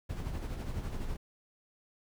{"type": "noise with tremolo", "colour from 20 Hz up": "brown", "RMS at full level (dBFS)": -35, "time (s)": [0.09, 1.17], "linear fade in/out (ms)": 10, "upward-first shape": "sine", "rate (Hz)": 12, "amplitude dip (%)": 45, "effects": []}